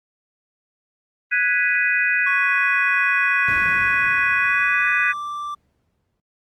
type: chord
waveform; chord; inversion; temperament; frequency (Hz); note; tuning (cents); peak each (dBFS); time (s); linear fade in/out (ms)
sine; G# minor seventh; third; equal; 1480 / 1661.2 / 1975.5 / 2489; F#6 / G#6 / B6 / D#7; 0 / 0 / 0 / 0; -22; 1.31-5.13; 20
type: tone with pitch glide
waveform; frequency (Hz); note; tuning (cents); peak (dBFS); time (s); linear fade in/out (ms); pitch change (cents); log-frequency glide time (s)
triangle; 1108.7 to 1174.6; C#6 to D6; 0 to 0; -24; 2.26-5.55; 10; +100; 4.39-4.89
type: noise with exponential decay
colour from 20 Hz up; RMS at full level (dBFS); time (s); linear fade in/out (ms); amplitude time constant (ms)
brown; -28; 3.48-6.2; 0; 590
effects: high-pass 80 Hz 12 dB/octave + Opus 32 kbps